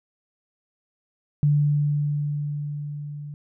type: tone with level ramp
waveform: sine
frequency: 146.6 Hz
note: D3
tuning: 3 cents flat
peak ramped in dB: -15 to -33 dBFS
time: 1.43-3.34 s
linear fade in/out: 0 ms
effects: none